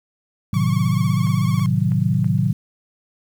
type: chord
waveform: sine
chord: A diminished seventh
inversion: none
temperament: equal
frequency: 110 / 130.81 / 155.56 / 185 Hz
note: A2 / C3 / Eb3 / Gb3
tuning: 0 / 0 / 0 / 0 cents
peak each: -21 dBFS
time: 0.53-2.53 s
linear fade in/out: 5 ms
type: tone with vibrato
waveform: sawtooth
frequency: 1108.7 Hz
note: C#6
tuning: in tune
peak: -27 dBFS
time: 0.54-1.66 s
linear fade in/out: 0 ms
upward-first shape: sine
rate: 16 Hz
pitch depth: 63 cents each way
type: click train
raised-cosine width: 0.5 ms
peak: -26 dBFS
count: 4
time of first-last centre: 1.27-2.244 s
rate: 3.08 Hz
effects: 8-bit